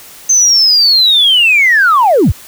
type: linear sweep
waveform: sine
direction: down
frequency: 6280 to 40.57 Hz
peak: -4 dBFS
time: 0.29-2.32 s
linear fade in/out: 10 ms
effects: tanh soft clip ceiling -1 dBFS + white hiss -35 dBFS RMS until 2.47 s